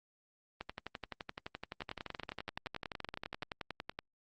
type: two click trains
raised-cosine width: 0.3 ms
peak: -23 / -24 dBFS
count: 24 / 34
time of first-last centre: 1.82-3.99 / 0.61-3.431 s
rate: 10.6 / 11.7 Hz
effects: Opus 32 kbps